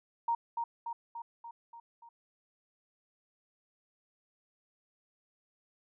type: tone with echo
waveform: sine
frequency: 932.3 Hz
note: A#5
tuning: in tune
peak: -27 dBFS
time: 0.28-0.35 s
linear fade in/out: 5 ms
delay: 290 ms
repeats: 6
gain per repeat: -4 dB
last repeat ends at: 2.09 s
effects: none